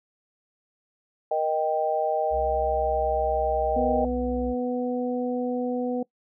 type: chord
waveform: sine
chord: Eb major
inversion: second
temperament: equal with one note detuned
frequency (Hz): 470.5 / 622.3 / 784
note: Bb4 / Eb5 / G5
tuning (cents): +16 / 0 / 0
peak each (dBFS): -29 / -25 / -26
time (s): 1.31-4.05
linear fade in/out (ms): 5
type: tone with pitch glide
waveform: triangle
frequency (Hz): 64.7 to 62.46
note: C2 to B1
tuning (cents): -19 to +20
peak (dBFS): -30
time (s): 2.3-4.55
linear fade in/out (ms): 50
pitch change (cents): -61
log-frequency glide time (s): 2.69-3.94
type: harmonic tone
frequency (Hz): 247.8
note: B3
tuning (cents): +6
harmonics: 1 / 2 / 3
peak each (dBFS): -27 / -28 / -35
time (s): 3.76-6.03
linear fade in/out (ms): 5
effects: noise-tail reverb RT60 0.1 s tail -22 dB re dry